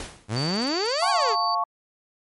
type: noise with exponential decay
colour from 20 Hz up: pink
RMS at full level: -32 dBFS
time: 0-0.39 s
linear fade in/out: 1 ms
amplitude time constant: 83 ms
type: exponential two-way sweep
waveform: sawtooth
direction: up then down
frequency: 100.3 to 830.6 to 381.4 Hz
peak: -20 dBFS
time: 0.28-1.36 s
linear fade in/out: 50 ms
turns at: 1.1 s
type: tone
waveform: sine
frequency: 4576 Hz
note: D8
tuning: 46 cents flat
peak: -28 dBFS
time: 0.36-1.55 s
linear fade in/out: 5 ms
type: chord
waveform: sine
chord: F augmented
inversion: none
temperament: equal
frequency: 698.5 / 880 / 1108.7 Hz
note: F5 / A5 / C#6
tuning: 0 / 0 / 0 cents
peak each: -27 / -28 / -23 dBFS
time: 1.02-1.64 s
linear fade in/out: 5 ms
effects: MP3 48 kbps